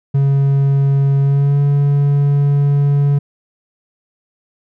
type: tone with pitch glide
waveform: triangle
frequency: 138.59 to 142.4 Hz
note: C#3 to C#3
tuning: 0 to +47 cents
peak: -8 dBFS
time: 0.14-3.19 s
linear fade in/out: 10 ms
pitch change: +47 cents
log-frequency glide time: 1.21-1.59 s
effects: none